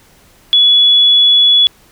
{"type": "tone", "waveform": "sine", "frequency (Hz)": 3400, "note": "G#7", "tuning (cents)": 40, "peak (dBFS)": -5, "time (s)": [0.53, 1.67], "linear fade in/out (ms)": 0, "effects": ["pink hiss -47 dBFS RMS until 1.91 s"]}